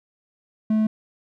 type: tone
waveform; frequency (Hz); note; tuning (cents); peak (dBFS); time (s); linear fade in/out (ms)
triangle; 217; A3; -24; -15; 0.7-0.87; 5
effects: none